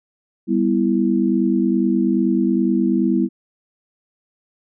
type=chord; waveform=sine; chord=E minor; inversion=first; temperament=just; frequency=197.78 / 247.2 / 329.6 Hz; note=G3 / B3 / E4; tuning=+16 / +2 / 0 cents; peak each=-19 dBFS; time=0.47-3.29 s; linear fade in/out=50 ms; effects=none